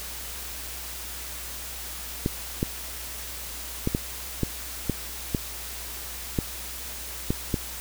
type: clicks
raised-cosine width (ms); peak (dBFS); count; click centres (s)
3; -10; 10; 2.261 / 2.629 / 3.874 / 3.949 / 4.433 / 4.897 / 5.348 / 6.388 / 7.305 / 7.542
effects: added 60 Hz sine -42 dBFS peak until 7.8 s + white hiss -37 dBFS RMS until 7.8 s